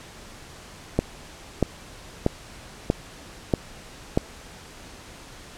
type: click train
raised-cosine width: 2 ms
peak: -5 dBFS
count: 6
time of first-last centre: 0.99-4.175 s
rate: 1.57 Hz
effects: pink hiss -44 dBFS RMS until 5.57 s + low-pass 9000 Hz 12 dB/octave